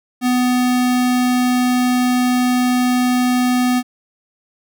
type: tone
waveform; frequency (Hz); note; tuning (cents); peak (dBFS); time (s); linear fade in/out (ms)
square; 249.3; B3; +16; -14; 0.21-3.83; 50
effects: none